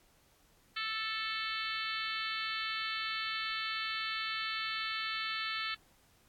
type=harmonic tone; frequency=440 Hz; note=A4; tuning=in tune; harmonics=3 / 4 / 5 / 6 / 7 / 8 / 9 / 10; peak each=-40 / -41 / -42 / -43 / -43 / -44 / -45 / -45 dBFS; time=0.76-5.75 s; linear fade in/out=10 ms; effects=pink hiss -67 dBFS RMS until 6.28 s + AAC 64 kbps